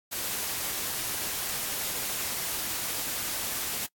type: noise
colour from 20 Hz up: white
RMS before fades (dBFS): -32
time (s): 0.11-3.87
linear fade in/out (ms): 20
effects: noise-tail reverb RT60 0.1 s tail -25 dB re dry + AAC 64 kbps